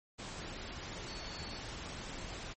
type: tone in noise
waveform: sine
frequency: 4435 Hz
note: C#8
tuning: in tune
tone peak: -48 dBFS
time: 1.07-1.6 s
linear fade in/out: 20 ms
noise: pink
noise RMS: -44 dBFS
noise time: 0.18-2.54 s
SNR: -7 dB
effects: MP3 32 kbps